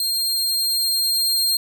sawtooth tone with level ramp, 4203 Hz, C8, 7 cents sharp, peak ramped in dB -17 to -14 dBFS, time 0-1.57 s, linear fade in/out 2 ms, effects none

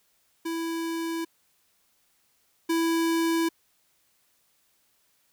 square tone pair in turn, 330.4 / 330.4 Hz, E4 / E4, +4 / +4 cents, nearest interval unison, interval 0 cents, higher neither, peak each -29 / -23 dBFS, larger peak second, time 0.45-1.25 / 2.69-3.49 s, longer neither, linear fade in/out 10 ms, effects white hiss -68 dBFS RMS until 5.32 s

